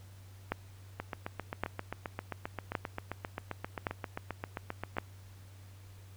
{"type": "two click trains", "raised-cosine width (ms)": 0.5, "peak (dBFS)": [-16, -21], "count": [5, 31], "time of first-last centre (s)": [[0.52, 4.984], [1, 4.968]], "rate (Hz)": [0.896, 7.56], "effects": ["added 96 Hz sine -50 dBFS peak until 6.16 s", "pink hiss -61 dBFS RMS until 6.16 s"]}